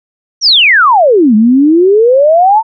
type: exponential two-way sweep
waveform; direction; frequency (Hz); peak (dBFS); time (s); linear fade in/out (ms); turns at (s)
sine; down then up; 5920 to 207.7 to 919; -3; 0.41-2.63; 50; 1.35
effects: none